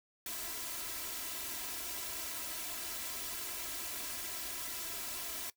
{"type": "noise with comb filter", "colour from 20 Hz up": "white", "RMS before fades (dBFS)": -41, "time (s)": [0.26, 5.5], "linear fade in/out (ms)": 2, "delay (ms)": 3, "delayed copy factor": 0.95, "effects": ["noise-tail reverb RT60 0.1 s tail -19 dB re dry"]}